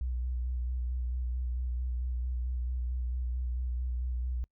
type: tone with vibrato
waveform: sine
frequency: 61.74 Hz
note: B1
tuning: in tune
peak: -30 dBFS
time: 0.01-4.44 s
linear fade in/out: 0 ms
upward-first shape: square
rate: 4.5 Hz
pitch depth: 25 cents each way
effects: noise-tail reverb RT60 0.1 s tail -26 dB re dry